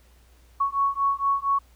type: beating tone pair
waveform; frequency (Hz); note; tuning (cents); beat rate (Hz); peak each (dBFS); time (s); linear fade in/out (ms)
sine; 1108.7 / 1113; C#6 / C#6; 0 / +7; 4.3; -24; 0.6-1.59; 10
effects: added 60 Hz sine -53 dBFS peak until 1.75 s + pink hiss -61 dBFS RMS until 1.75 s